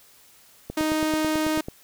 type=click train; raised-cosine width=2 ms; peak=-18 dBFS; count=10; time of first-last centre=0.7-1.685 s; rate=9.14 Hz
type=tone; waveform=sawtooth; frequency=311.1 Hz; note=D#4; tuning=in tune; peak=-18 dBFS; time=0.77-1.61 s; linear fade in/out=5 ms
effects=white hiss -54 dBFS RMS until 1.83 s